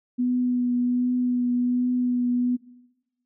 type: tone with vibrato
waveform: sine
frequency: 246.9 Hz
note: B3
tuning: in tune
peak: -20 dBFS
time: 0.18-2.57 s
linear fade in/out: 20 ms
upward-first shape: triangle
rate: 1.3 Hz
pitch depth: 17 cents each way
effects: noise-tail reverb RT60 1.0 s tail -19 dB re dry